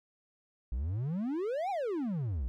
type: exponential two-way sweep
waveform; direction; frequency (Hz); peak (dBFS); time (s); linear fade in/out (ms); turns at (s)
triangle; up then down; 55 to 825 to 55; -29; 0.72-2.48; 0; 1.7
effects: none